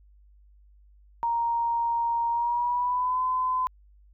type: tone with pitch glide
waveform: sine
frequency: 934 to 1018.5 Hz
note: A#5 to C6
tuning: +3 to -47 cents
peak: -23 dBFS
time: 1.23-3.67 s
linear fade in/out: 0 ms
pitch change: +150 cents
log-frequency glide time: 2.3-3.22 s
effects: added 50 Hz sine -53 dBFS peak until 4.13 s